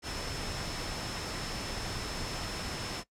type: tone in noise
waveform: sine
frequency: 5274 Hz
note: E8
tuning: in tune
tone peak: -44 dBFS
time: 0.02-3.04 s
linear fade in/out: 50 ms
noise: pink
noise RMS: -37 dBFS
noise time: 0.02-3.04 s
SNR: -10 dB
effects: noise-tail reverb RT60 0.1 s tail -18 dB re dry + low-pass 8000 Hz 12 dB/octave

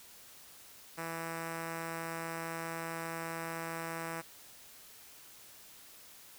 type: tone with notch filter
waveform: 5% pulse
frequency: 164.81 Hz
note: E3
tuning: in tune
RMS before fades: -40 dBFS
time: 0.97-4.22 s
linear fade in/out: 20 ms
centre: 4400 Hz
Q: 1.9
effects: white hiss -55 dBFS RMS until 6.38 s

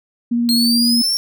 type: tone with vibrato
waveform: sine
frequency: 237 Hz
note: A#3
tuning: 29 cents sharp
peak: -14 dBFS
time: 0.31-1.02 s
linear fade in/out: 10 ms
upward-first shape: sine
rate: 16 Hz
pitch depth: 10 cents each way
type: linear sweep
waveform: 40% pulse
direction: up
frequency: 4186 to 5530 Hz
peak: -14 dBFS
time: 0.49-1.17 s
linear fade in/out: 0 ms
effects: none

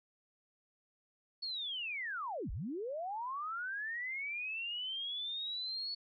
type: linear two-way sweep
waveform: sine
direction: down then up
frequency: 4435 to 31.59 to 4435 Hz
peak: -37 dBFS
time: 1.42-5.95 s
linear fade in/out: 10 ms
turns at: 2.51 s
effects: none

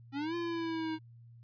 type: exponential two-way sweep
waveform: square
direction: up then down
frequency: 268.2 to 344.6 to 314.3 Hz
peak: -34 dBFS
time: 0.12-0.99 s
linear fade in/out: 50 ms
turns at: 0.35 s
effects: added 117 Hz sine -52 dBFS peak until 1.43 s + resampled to 11025 Hz

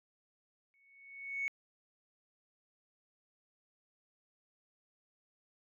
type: tone with exponential growth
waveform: sine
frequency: 2217 Hz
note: C#7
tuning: in tune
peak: -30 dBFS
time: 0.74-1.48 s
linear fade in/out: 0 ms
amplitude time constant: 160 ms
effects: tanh soft clip ceiling -28 dBFS

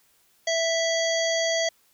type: harmonic tone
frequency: 659 Hz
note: E5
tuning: 1 cent flat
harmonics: 1 / 3 / 5 / 7 / 9 / 10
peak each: -24 / -29 / -31 / -32 / -34 / -34 dBFS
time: 0.47-1.69 s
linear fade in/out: 5 ms
effects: white hiss -63 dBFS RMS until 1.93 s

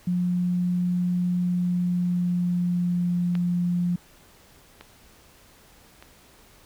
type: tone with pitch glide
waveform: sine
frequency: 178.2 to 175.85 Hz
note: F3 to F3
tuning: +35 to +12 cents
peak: -21 dBFS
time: 0.07-3.96 s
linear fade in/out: 5 ms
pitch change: -23 cents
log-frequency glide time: 1.42-3.21 s
type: clicks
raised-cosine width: 0.3 ms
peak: -21 / -25 / -28 dBFS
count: 3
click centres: 3.353 / 4.81 / 6.025 s
effects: pink hiss -54 dBFS RMS until 6.65 s

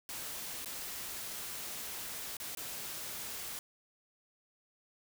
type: noise with dropouts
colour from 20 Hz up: white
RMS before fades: -42 dBFS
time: 0.09-3.59 s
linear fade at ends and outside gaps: 1 ms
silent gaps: 0.647-0.658 / 2.369-2.4 / 2.55-2.572 s
effects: none

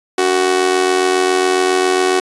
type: tone with amplitude modulation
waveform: sawtooth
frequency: 372.8 Hz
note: F#4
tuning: 13 cents sharp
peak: -5 dBFS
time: 0.18-2.2 s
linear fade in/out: 5 ms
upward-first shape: sine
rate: 87.3 Hz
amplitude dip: 70%
effects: resampled to 24000 Hz

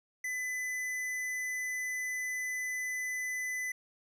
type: tone with tanh clipping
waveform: sine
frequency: 2006 Hz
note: B6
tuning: 26 cents sharp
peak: -35 dBFS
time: 0.24-3.72 s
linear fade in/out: 5 ms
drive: 15 dB
effects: none

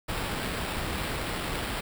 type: noise with sample-and-hold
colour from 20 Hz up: pink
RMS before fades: -32 dBFS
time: 0.08-1.81 s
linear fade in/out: 10 ms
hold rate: 6300 Hz
effects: none

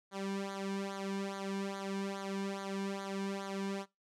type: tone with flanger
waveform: sawtooth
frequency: 196 Hz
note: G3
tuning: in tune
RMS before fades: -39 dBFS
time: 0.11-3.86 s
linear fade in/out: 50 ms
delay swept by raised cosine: 0.37 to 1.57 ms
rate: 2.4 Hz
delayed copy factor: -0.85
effects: noise-tail reverb RT60 0.2 s tail -20 dB re dry + low-pass 8000 Hz 12 dB/octave

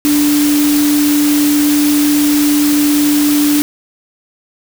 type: tone in noise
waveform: sine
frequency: 293.6 Hz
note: D4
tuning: in tune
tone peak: -9 dBFS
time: 0.05-3.62 s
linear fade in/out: 0 ms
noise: white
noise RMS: -19 dBFS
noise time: 0.05-3.62 s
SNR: +7 dB
effects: none

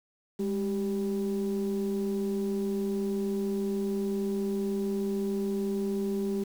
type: tone pair together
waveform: sine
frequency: 203.7 / 390.6 Hz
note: G#3 / G4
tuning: -33 / -6 cents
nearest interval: major seventh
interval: 1127 cents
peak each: -28 / -29 dBFS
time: 0.39-6.44 s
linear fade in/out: 10 ms
effects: tanh soft clip ceiling -23 dBFS + 8-bit

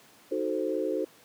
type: chord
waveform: sine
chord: D# diminished seventh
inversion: none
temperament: equal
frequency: 311.1 / 370 / 440 / 523.3 Hz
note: D#4 / F#4 / A4 / C5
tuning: 0 / 0 / 0 / 0 cents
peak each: -32 dBFS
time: 0.31-1.05 s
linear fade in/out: 10 ms
effects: pink hiss -56 dBFS RMS until 1.24 s + high-pass 200 Hz 12 dB/octave

